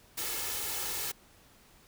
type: noise with comb filter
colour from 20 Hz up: white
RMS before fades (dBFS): -35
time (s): 0.17-1.12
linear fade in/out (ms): 10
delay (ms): 2.3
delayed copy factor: +0.55
effects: pink hiss -60 dBFS RMS until 1.87 s